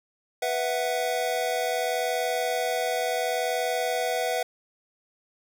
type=chord; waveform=square; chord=B suspended fourth; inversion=none; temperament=equal; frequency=493.9 / 659.3 / 740 Hz; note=B4 / E5 / F#5; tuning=0 / 0 / 0 cents; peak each=-30 dBFS; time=0.42-4.43 s; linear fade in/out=5 ms; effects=none